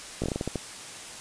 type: slowing click train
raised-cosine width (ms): 2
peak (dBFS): -15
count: 9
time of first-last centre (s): 0.22-0.557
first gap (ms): 17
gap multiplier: 1.25
effects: white hiss -41 dBFS RMS until 1.2 s + resampled to 22050 Hz